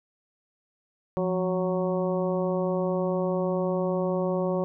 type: harmonic tone with a mistuned harmonic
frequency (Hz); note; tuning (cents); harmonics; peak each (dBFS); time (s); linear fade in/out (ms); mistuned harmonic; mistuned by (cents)
184.9; F#3; -1; 1 / 2 / 3 / 4 / 5 / 6; -28 / -29 / -28 / -38 / -38 / -39; 1.17-4.64; 0; 1; -84
effects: none